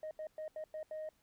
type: tone bursts at uneven times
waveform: sine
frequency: 622.3 Hz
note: D#5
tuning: in tune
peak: -38 dBFS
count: 6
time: 0.03-0.11 / 0.19-0.27 / 0.38-0.48 / 0.56-0.64 / 0.74-0.83 / 0.91-1.09 s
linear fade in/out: 2 ms
effects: tanh soft clip ceiling -38 dBFS + pink hiss -74 dBFS RMS until 1.22 s